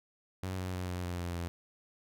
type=tone with pitch steps; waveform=sawtooth; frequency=93.5 / 92.21 / 90.94 / 89.69 / 88.46 / 87.24 / 86.04 Hz; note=F#2 / F#2 / F#2 / F2 / F2 / F2 / F2; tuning=+19 / -5 / -29 / +47 / +23 / -1 / -25 cents; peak=-31 dBFS; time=0.43-1.48 s; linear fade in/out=0 ms; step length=150 ms; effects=none